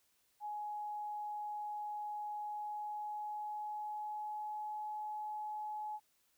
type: tone with pitch glide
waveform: sine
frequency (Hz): 838 to 848.2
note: G#5 to G#5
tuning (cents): +15 to +36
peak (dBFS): -39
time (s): 0.4-6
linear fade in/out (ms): 50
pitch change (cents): +21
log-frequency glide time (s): 2.37-4.84
effects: white hiss -75 dBFS RMS until 6.37 s